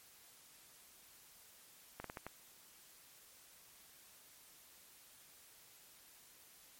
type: slowing click train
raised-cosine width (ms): 0.5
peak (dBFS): -29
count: 5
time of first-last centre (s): 2-2.266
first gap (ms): 43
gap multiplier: 1.3
effects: white hiss -62 dBFS RMS until 6.79 s + MP3 64 kbps